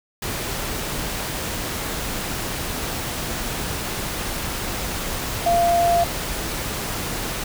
sine tone in noise, 689 Hz, F5, 24 cents flat, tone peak -15 dBFS, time 5.46-6.04 s, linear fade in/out 5 ms, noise pink, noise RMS -27 dBFS, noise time 0.22-7.44 s, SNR +9 dB, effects none

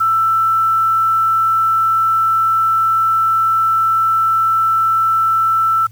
sine tone with quantisation, 1329 Hz, E6, 14 cents sharp, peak -11 dBFS, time 0-5.87 s, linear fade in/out 10 ms, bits 6, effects added 110 Hz sine -38 dBFS peak until 5.91 s + white hiss -55 dBFS RMS until 5.91 s

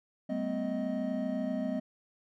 triangle tone cluster, 194.5 / 222.3 / 255.1 / 624 Hz, G3 / A3 / C4 / D#5, -13 / +18 / -44 / +5 cents, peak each -35 / -35 / -32 / -35 dBFS, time 0.29-1.8 s, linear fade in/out 10 ms, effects none

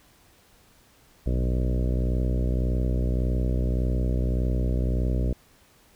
harmonic tone with a mistuned harmonic, 61.74 Hz, B1, in tune, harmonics 1 / 2 / 3 / 4 / 5 / 6 / 7 / 8 / 9 / 10, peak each -23 / -29 / -33 / -35 / -37 / -39 / -40 / -41 / -42 / -43 dBFS, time 1.26-5.33 s, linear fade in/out 5 ms, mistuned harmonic 1, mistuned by -90 cents, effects pink hiss -58 dBFS RMS until 5.95 s

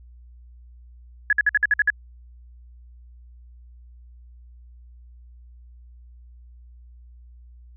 sine tone bursts, 1689 Hz, G#6, 29 cents sharp, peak -14 dBFS, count 8, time 1.3-1.902 s, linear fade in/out 2 ms, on 28 ms, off 54 ms, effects added 60 Hz sine -44 dBFS peak until 7.76 s

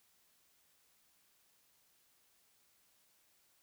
silence, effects white hiss -72 dBFS RMS until 3.62 s

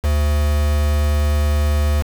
triangle tone with quantisation, 74.2 Hz, D2, 18 cents sharp, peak -12 dBFS, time 0.03-2.03 s, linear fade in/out 20 ms, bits 4, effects none

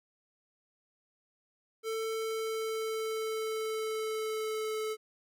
square tone with pitch glide, 445 to 434.3 Hz, A4 to A4, +20 to -23 cents, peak -33 dBFS, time 1.83-4.97 s, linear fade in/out 50 ms, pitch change -43 cents, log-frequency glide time 2.09-4.81 s, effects none

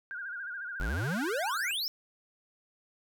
sine tone with vibrato, 1514 Hz, F#6, 39 cents sharp, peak -36 dBFS, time 0.11-1.71 s, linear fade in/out 0 ms, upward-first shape sine, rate 14 Hz, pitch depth 120 cents each way
square exponential sweep, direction up, 41.11 to 5588 Hz, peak -31 dBFS, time 0.8-1.88 s, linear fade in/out 0 ms
effects none

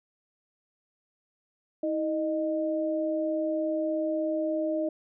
sine tone pair together, 320.7 / 616 Hz, E4 / D#5, -48 / -17 cents, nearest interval major seventh, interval 1131 cents, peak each -29 / -28 dBFS, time 1.83-4.89 s, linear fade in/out 5 ms, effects none

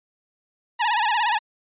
sawtooth tone with vibrato, 898 Hz, A5, 35 cents sharp, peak -15 dBFS, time 0.79-1.39 s, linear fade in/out 20 ms, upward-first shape sine, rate 17 Hz, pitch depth 140 cents each way, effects resampled to 8000 Hz

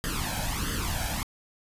pink noise with flanger, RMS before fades -30 dBFS, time 0.04-1.23 s, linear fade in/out 0 ms, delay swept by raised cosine 0.62 to 1.29 ms, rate 1.5 Hz, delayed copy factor +0.75, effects resampled to 32000 Hz

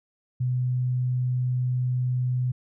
sine tone, 125.8 Hz, B2, 32 cents sharp, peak -22 dBFS, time 0.4-2.52 s, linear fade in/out 10 ms, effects none

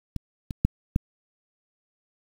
clicks, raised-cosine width 5 ms, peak -17 / -19 / -6 / -8 dBFS, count 4, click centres 0.163 / 0.508 / 0.65 / 0.961 s, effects 7-bit

